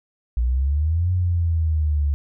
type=exponential two-way sweep; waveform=sine; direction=up then down; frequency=57.7 to 91.6 to 70.9 Hz; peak=-17 dBFS; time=0.37-2.14 s; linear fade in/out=0 ms; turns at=1.12 s; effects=none